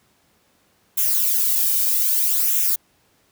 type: noise with flanger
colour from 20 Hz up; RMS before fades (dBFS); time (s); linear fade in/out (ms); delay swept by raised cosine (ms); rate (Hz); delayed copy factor
violet; -19; 0.97-2.76; 10; 0.21 to 1.51; 0.63; -0.6
effects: pink hiss -61 dBFS RMS until 3.31 s + high-pass 80 Hz 12 dB/octave